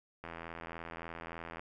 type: click train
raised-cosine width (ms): 0.5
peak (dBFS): -28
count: 114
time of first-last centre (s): 0.24-1.595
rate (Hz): 83.4
effects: none